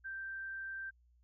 sine tone, 1568 Hz, G6, in tune, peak -40 dBFS, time 0.04-0.91 s, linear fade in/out 20 ms, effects added 60 Hz sine -65 dBFS peak until 1.23 s

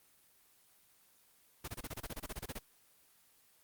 pink noise bursts, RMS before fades -41 dBFS, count 15, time 1.64-2.59 s, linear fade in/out 10 ms, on 40 ms, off 25 ms, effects white hiss -67 dBFS RMS until 3.63 s + Opus 24 kbps

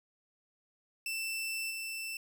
sawtooth tone with level steps, 2666 Hz, E7, 19 cents sharp, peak -31 / -34 dBFS, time 1.06-2.17 s, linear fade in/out 2 ms, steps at 1.7 s, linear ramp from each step 10 ms, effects none

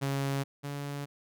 sawtooth tone pair in turn, 138.1 / 142.56 Hz, C#3 / C#3, -6 / +49 cents, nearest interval minor second, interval 55 cents, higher second, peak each -25 / -31 dBFS, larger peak first, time 0.01-0.44 / 0.63-1.06 s, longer neither, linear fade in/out 20 ms, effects none

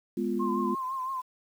sine chord, F diminished, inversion first, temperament equal, 207.7 / 246.9 / 349.2 Hz, Ab3 / Cb4 / F4, 0 / 0 / 0 cents, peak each -31 dBFS, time 0.17-0.75 s, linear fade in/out 5 ms
sine tone with vibrato, 1046.5 Hz, C6, in tune, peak -30 dBFS, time 0.39-1.22 s, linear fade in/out 20 ms, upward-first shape triangle, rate 5.9 Hz, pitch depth 62 cents each way
effects 9-bit

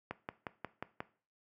click train, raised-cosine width 0.5 ms, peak -23 dBFS, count 6, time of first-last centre 0.11-1.004 s, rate 5.59 Hz, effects noise-tail reverb RT60 0.4 s tail -17 dB re dry + high-pass 100 Hz 12 dB/octave

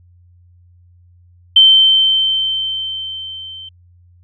sine tone with level ramp, 3103 Hz, G7, 18 cents flat, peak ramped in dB -3 to -30 dBFS, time 1.56-3.69 s, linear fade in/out 5 ms, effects added 88 Hz sine -45 dBFS peak until 4.23 s

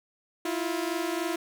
sawtooth tone pair together, 326.3 / 349.7 Hz, E4 / F4, -18 / +2 cents, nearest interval minor second, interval 120 cents, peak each -27 dBFS, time 0.45-1.36 s, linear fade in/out 5 ms, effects none

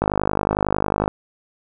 click train, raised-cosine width 1 ms, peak -4 dBFS, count 55, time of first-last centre 0.02-1.079 s, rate 51 Hz, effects none

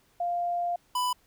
sine / square tone pair in turn, 698.5 / 994.7 Hz, F5 / B5, 0 / +12 cents, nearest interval tritone, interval 612 cents, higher second, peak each -26 dBFS, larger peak neither, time 0.2-0.76 / 0.95-1.13 s, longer first, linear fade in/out 5 ms, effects pink hiss -65 dBFS RMS until 1.26 s

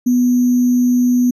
sine tone with sample-and-hold, 246.9 Hz, B3, in tune, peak -10 dBFS, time 0.06-1.31 s, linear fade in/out 10 ms, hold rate 6300 Hz, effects resampled to 32000 Hz

